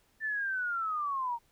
sine linear sweep, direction down, 1785 to 917 Hz, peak -30 dBFS, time 0.2-1.39 s, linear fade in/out 50 ms, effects pink hiss -69 dBFS RMS until 1.51 s

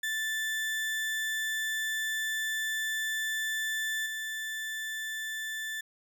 35% pulse tone with level steps, 1760 Hz, A6, in tune, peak -28 / -32 dBFS, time 0.03-5.81 s, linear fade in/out 5 ms, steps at 4.06 s, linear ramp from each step 2 ms, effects none

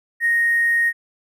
triangle tone with hard clipping, 1864.7 Hz, A#6, in tune, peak -15 dBFS, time 0.2-0.93 s, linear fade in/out 50 ms, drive 3 dB, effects none

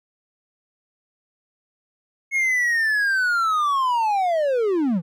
triangle linear sweep, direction down, 2183 to 153.4 Hz, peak -16 dBFS, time 2.31-5.02 s, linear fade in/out 50 ms, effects none

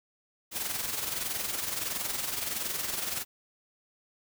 white noise with amplitude modulation, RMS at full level -31 dBFS, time 0.51-3.25 s, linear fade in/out 50 ms, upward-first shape sine, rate 21.5 Hz, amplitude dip 55%, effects none

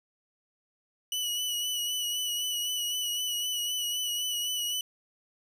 sawtooth tone with vibrato, 2949 Hz, F#7, 6 cents flat, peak -26 dBFS, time 1.12-4.81 s, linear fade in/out 2 ms, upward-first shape sine, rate 3.9 Hz, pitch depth 31 cents each way, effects none

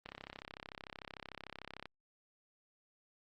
click train, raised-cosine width 0.3 ms, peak -29 dBFS, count 61, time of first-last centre 0.06-1.856 s, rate 33.4 Hz, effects Opus 32 kbps

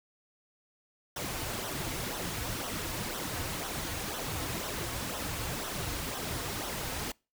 pink noise with flanger, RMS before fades -36 dBFS, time 1.16-7.12 s, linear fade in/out 5 ms, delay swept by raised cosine 0.42 to 5.12 ms, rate 2 Hz, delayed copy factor -0.65, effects noise-tail reverb RT60 0.3 s tail -26 dB re dry

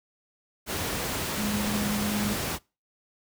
sine tone in noise, 207.7 Hz, G#3, in tune, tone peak -27 dBFS, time 1.36-2.37 s, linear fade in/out 50 ms, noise pink, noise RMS -30 dBFS, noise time 0.66-2.59 s, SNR 0 dB, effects noise-tail reverb RT60 0.3 s tail -25 dB re dry + high-pass 60 Hz 12 dB/octave

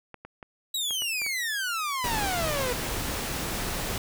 clicks, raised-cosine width 0.5 ms, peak -26 dBFS, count 7, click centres 0.143 / 0.25 / 0.428 / 0.908 / 1.021 / 1.218 / 1.264 s
sawtooth exponential sweep, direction down, 3932 to 477.9 Hz, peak -24 dBFS, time 0.74-2.73 s, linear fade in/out 5 ms
pink noise, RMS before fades -31 dBFS, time 2.04-3.98 s, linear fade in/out 2 ms
effects none

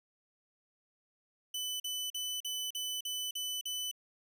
sawtooth tone bursts, 3000 Hz, F#7, 23 cents sharp, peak -32 dBFS, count 8, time 1.54-3.914 s, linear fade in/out 5 ms, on 260 ms, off 42 ms, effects none

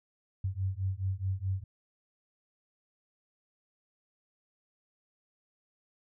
sine beating tone pair, 93.1 / 97.8 Hz, F#2 / G2, +11 / -4 cents, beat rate 4.7 Hz, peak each -33 / -33 dBFS, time 0.44-1.64 s, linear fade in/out 5 ms, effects none

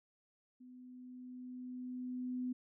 sine tone with level ramp, 251.3 Hz, B3, 30 cents sharp, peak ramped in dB -53 to -35 dBFS, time 0.6-2.53 s, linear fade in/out 10 ms, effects none

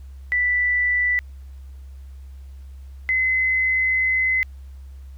sine tone pair in turn, 1975.5 / 2042 Hz, B6 / C7, 0 / -43 cents, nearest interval minor second, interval 57 cents, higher second, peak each -17 dBFS, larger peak neither, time 0.32-1.19 / 3.09-4.43 s, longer second, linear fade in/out 0 ms, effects added 67 Hz sine -36 dBFS peak until 5.17 s + pink hiss -61 dBFS RMS until 5.17 s

